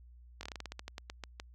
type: slowing click train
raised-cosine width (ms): 0.2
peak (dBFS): -24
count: 15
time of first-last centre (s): 0.41-1.399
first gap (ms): 21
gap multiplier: 1.17
effects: added 60 Hz sine -53 dBFS peak until 1.54 s